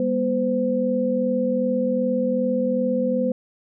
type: tone cluster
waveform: sine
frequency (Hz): 199 / 241.6 / 513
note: G3 / B3 / C5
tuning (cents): +26 / -38 / -34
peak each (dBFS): -26 / -23 / -22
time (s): 0-3.32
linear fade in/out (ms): 2
effects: none